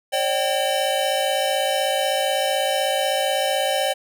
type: tone cluster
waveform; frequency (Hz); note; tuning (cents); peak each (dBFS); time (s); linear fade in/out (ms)
square; 544 / 600 / 771 / 3033; C#5 / D5 / G5 / F#7; -33 / +37 / -29 / +42; -25 / -26 / -25 / -28; 0.12-3.94; 20
effects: none